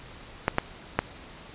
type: clicks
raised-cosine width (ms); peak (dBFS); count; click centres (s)
0.5; -6; 3; 0.481 / 0.584 / 0.99
effects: pink hiss -46 dBFS RMS until 1.54 s + resampled to 8000 Hz